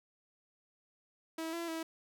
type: tone with pitch steps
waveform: sawtooth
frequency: 324.1 / 337.5 / 325 Hz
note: E4 / E4 / E4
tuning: -29 / +41 / -24 cents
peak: -33 dBFS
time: 1.38-1.83 s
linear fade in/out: 5 ms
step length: 150 ms
effects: none